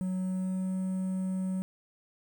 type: tone with pitch glide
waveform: triangle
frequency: 185.4 to 187.34 Hz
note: F#3 to F#3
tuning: +4 to +22 cents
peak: -27 dBFS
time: 0.01-1.62 s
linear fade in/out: 0 ms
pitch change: +18 cents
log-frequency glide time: 0.13-0.74 s
effects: 9-bit